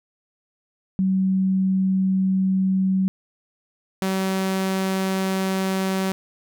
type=tone pair in turn; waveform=sine / sawtooth; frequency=189.6 / 190.53 Hz; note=F#3 / G3; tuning=+43 / -49 cents; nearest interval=unison; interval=8 cents; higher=second; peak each=-17 dBFS; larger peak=neither; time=0.99-3.08 / 4.02-6.12 s; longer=second; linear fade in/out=0 ms; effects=none